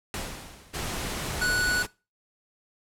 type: noise with exponential decay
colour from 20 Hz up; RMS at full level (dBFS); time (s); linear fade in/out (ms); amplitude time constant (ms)
pink; -31; 0.14-1.11; 1; 210
type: noise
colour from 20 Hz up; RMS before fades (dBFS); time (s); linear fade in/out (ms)
pink; -32; 0.73-1.87; 20
type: tone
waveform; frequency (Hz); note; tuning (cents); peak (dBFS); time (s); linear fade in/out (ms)
square; 1474; F#6; -7; -24; 1.41-1.83; 10
effects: noise-tail reverb RT60 0.3 s tail -21 dB re dry + low-pass 12000 Hz 12 dB/octave